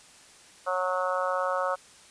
harmonic tone, 183.5 Hz, F#3, 14 cents flat, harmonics 3 / 4 / 5 / 6 / 7 / 8, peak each -29 / -35 / -35 / -33 / -31 / -37 dBFS, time 0.66-1.76 s, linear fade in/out 20 ms, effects white hiss -53 dBFS RMS until 2.1 s + resampled to 22050 Hz

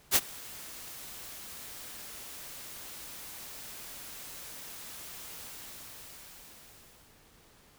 white noise with ADSR envelope, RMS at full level -21 dBFS, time 0.11-7.22 s, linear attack 46 ms, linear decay 43 ms, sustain -24 dB, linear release 1800 ms, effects pink hiss -60 dBFS RMS until 7.78 s

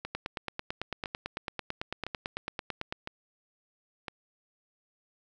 two click trains, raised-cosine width 0.3 ms, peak -17 / -20 dBFS, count 26 / 5, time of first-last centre 0.15-2.925 / 0.05-4.082 s, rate 9.01 / 0.992 Hz, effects none

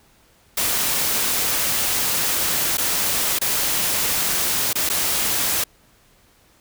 white noise with dropouts, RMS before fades -21 dBFS, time 0.57-5.64 s, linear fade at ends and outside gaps 5 ms, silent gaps 2.772-2.78 / 3.388-3.413 / 4.731-4.754 / 4.891-4.898 s, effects pink hiss -56 dBFS RMS until 6.6 s

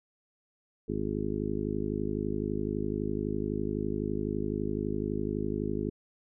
harmonic tone, 51.91 Hz, G#1, in tune, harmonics 1 / 2 / 3 / 4 / 5 / 6 / 7 / 8, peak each -40 / -39 / -39 / -36 / -36 / -39 / -36 / -37 dBFS, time 0.88-5.9 s, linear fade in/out 10 ms, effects none

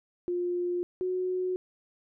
sine tone pair in turn, 353.6 / 367.3 Hz, F4 / F#4, +22 / -13 cents, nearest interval minor second, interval 65 cents, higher second, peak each -27 dBFS, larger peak neither, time 0.28-0.83 / 1.01-1.56 s, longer neither, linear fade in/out 0 ms, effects none

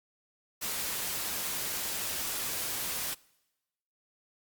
white noise, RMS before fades -34 dBFS, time 0.61-3.15 s, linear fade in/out 20 ms, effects noise-tail reverb RT60 1.0 s tail -24 dB re dry + Opus 48 kbps

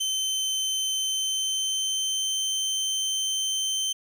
25% pulse tone with pitch glide, 3086 to 3104 Hz, G7 to G7, -28 to -18 cents, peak -21 dBFS, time 0-3.93 s, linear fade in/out 10 ms, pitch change +10 cents, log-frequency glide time 0.91-2.37 s, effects none

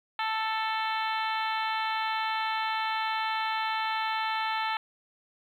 harmonic tone with a mistuned harmonic, 441 Hz, A4, 4 cents sharp, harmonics 2 / 3 / 4 / 5 / 6 / 7 / 8 / 9, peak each -30 / -34 / -36 / -38 / -40 / -41 / -42 / -43 dBFS, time 0.19-4.77 s, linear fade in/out 2 ms, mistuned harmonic 9, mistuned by +30 cents, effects 10-bit

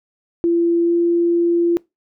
sine tone with pitch glide, 340 to 342.4 Hz, F4 to F4, -46 to -34 cents, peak -13 dBFS, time 0.44-1.77 s, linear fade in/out 0 ms, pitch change +12 cents, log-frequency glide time 0.84-0.93 s, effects noise-tail reverb RT60 0.2 s tail -23 dB re dry

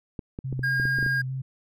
clicks, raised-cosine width 3 ms, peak -20 dBFS, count 9, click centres 0.192 / 0.389 / 0.527 / 0.593 / 0.799 / 0.854 / 0.987 / 1.028 / 1.063 s
sine tone with vibrato, 130.81 Hz, C3, in tune, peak -28 dBFS, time 0.44-1.42 s, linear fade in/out 10 ms, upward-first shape square, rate 4.7 Hz, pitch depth 19 cents each way
triangle tone, 1620 Hz, G#6, 43 cents flat, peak -21 dBFS, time 0.63-1.22 s, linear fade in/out 10 ms
effects none

